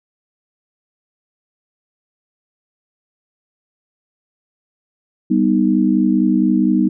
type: chord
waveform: sine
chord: G augmented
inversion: none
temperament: equal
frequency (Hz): 196 / 246.9 / 311.1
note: G3 / B3 / D#4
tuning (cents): 0 / 0 / 0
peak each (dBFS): -16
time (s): 5.3-6.89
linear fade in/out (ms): 10
effects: none